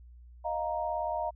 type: chord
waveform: sine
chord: Eb suspended second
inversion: none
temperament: just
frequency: 622.3 / 700 / 933.4 Hz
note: Eb5 / F5 / Bb5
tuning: 0 / +4 / +2 cents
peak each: -34 dBFS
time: 0.44-1.31 s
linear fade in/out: 20 ms
effects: added 60 Hz sine -49 dBFS peak until 1.35 s

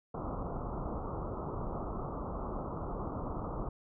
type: low-pass noise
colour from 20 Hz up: pink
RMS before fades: -38 dBFS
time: 0.14-3.69 s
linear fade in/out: 5 ms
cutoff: 1300 Hz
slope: 96 dB/octave
effects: none

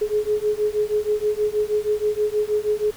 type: beating tone pair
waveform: sine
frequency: 419 / 425.3 Hz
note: G#4 / G#4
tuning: +15 / +41 cents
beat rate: 6.3 Hz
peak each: -22 dBFS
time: 0.01-2.91 s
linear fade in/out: 10 ms
effects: pink hiss -43 dBFS RMS until 2.96 s

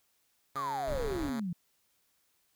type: tone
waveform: 5% pulse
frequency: 138.59 Hz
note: C#3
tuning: in tune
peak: -29 dBFS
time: 0.55-1.4 s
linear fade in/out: 5 ms
type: exponential sweep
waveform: sine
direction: down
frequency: 1244.5 to 164.81 Hz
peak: -32 dBFS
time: 0.56-1.53 s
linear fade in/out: 5 ms
type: noise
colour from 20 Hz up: brown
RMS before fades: -38 dBFS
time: 0.87-1.3 s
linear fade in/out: 10 ms
effects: white hiss -73 dBFS RMS until 2.55 s

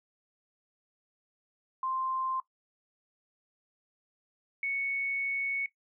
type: tone pair in turn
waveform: sine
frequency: 1046.5 / 2217 Hz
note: C6 / C#7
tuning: 0 / 0 cents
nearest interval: octave + minor second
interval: 1300 cents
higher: second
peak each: -30 / -29 dBFS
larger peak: second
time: 1.83-2.4 / 4.63-5.66 s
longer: second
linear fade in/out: 2 ms
effects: noise-tail reverb RT60 0.1 s tail -17 dB re dry

